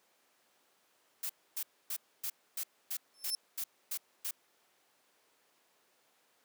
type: noise bursts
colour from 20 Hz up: blue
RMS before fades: -37 dBFS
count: 10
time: 1.23-4.31 s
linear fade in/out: 5 ms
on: 65 ms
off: 270 ms
type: tone with exponential growth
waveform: 30% pulse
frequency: 5300 Hz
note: E8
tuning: 9 cents sharp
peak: -25 dBFS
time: 3.14-3.35 s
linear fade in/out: 1 ms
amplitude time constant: 45 ms
effects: pink hiss -70 dBFS RMS until 6.44 s + high-pass 400 Hz 12 dB/octave